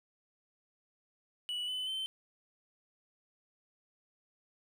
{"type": "tone with pitch steps", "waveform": "triangle", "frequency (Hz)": [2948, 3017, 3087], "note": ["F#7", "F#7", "G7"], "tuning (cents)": [-7, 33, -27], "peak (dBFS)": -33, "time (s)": [1.49, 2.06], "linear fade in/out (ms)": 0, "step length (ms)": 190, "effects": []}